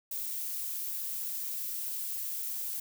violet noise, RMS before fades -36 dBFS, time 0.11-2.8 s, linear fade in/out 5 ms, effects none

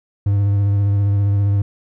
triangle tone with vibrato, 100.6 Hz, G2, 45 cents sharp, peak -11 dBFS, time 0.26-1.62 s, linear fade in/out 5 ms, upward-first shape triangle, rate 15 Hz, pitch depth 27 cents each way, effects none

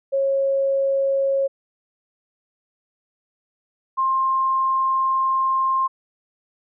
sine tone pair in turn, 546 / 1058.5 Hz, C#5 / C6, -26 / +20 cents, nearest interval major seventh, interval 1146 cents, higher second, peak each -17 dBFS, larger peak neither, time 0.12-1.48 / 3.97-5.88 s, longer second, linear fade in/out 20 ms, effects none

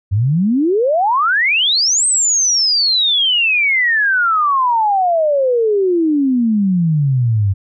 sine exponential two-way sweep, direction up then down, 92.5 to 8372 to 94.6 Hz, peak -11 dBFS, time 0.11-7.54 s, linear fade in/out 20 ms, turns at 2.06 s, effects none

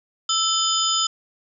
sine tone cluster, 1317 / 3062 / 3560 / 5000 / 6960 Hz, E6 / G7 / A7 / D#8 / A8, -2 / -41 / +20 / +8 / -20 cents, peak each -25 dBFS, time 0.29-1.07 s, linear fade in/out 5 ms, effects none

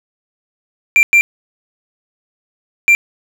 triangle tone bursts at uneven times, 2365 Hz, D7, 12 cents sharp, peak -4 dBFS, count 3, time 0.96-1.03 / 1.13-1.21 / 2.88-2.95 s, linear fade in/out 0 ms, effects none

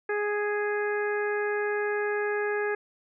harmonic tone, 415.3 Hz, G#4, in tune, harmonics 1 / 2 / 3 / 4 / 5 / 6, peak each -27 / -36 / -39 / -32 / -40 / -45 dBFS, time 0.09-2.75 s, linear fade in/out 5 ms, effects none

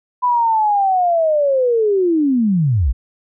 sine linear sweep, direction down, 1001 to 49 Hz, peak -12 dBFS, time 0.22-2.93 s, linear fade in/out 20 ms, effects none

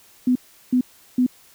sine tone bursts, 250.7 Hz, B3, 26 cents sharp, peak -14 dBFS, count 3, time 0.27-1.265 s, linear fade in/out 5 ms, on 85 ms, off 370 ms, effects white hiss -52 dBFS RMS until 1.54 s

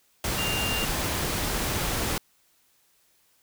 sine tone in noise, 2794 Hz, F7, in tune, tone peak -29 dBFS, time 0.38-0.85 s, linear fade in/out 2 ms, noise pink, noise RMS -28 dBFS, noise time 0.24-2.18 s, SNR -4 dB, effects white hiss -65 dBFS RMS until 3.42 s

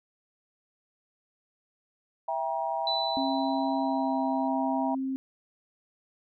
sine chord, E diminished, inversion none, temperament just, 659.3 / 791.1 / 949.3 Hz, E5 / G5 / Bb5, 0 / +16 / +31 cents, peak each -32 dBFS, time 2.28-4.95 s, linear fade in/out 5 ms
sine tone with exponential decay, 3984 Hz, B7, 14 cents sharp, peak -26 dBFS, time 2.87-4.48 s, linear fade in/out 2 ms, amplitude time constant 350 ms
sine tone with pitch glide, 270 to 265.4 Hz, C#4 to C4, -45 to +25 cents, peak -28 dBFS, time 3.17-5.16 s, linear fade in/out 0 ms, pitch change -30 cents, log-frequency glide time 3.78-4.16 s
effects none

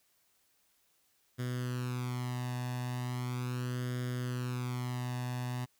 sawtooth tone with flanger, 124.5 Hz, B2, 14 cents sharp, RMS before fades -36 dBFS, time 1.38-5.66 s, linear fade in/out 20 ms, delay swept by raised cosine 0.59 to 1.12 ms, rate 0.38 Hz, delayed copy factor +0.75, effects white hiss -72 dBFS RMS until 5.79 s

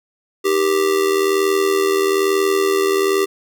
square tone with amplitude modulation, 392 Hz, G4, in tune, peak -12 dBFS, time 0.44-3.26 s, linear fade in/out 20 ms, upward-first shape sine, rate 81.1 Hz, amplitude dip 65%, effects none

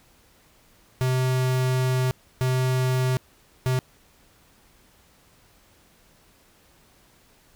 square tone bursts at uneven times, 128.7 Hz, C3, 28 cents flat, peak -21 dBFS, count 3, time 1.01-2.11 / 2.41-3.17 / 3.66-3.79 s, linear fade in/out 0 ms, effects pink hiss -58 dBFS RMS until 7.55 s

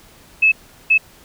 sine tone bursts at uneven times, 2600 Hz, E7, 24 cents flat, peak -9 dBFS, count 2, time 0.42-0.52 / 0.9-0.98 s, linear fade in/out 10 ms, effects pink hiss -47 dBFS RMS until 1.24 s

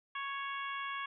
harmonic tone, 554.4 Hz, C#5, in tune, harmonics 2 / 3 / 4 / 5 / 6, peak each -39 / -43 / -45 / -47 / -49 dBFS, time 0.15-1.06 s, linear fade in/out 5 ms, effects none

